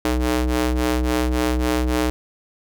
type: ring-modulated tone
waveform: sawtooth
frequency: 123.47 Hz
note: B2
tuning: in tune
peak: -11 dBFS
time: 0.05-2.1 s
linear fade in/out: 0 ms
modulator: 187 Hz
effects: none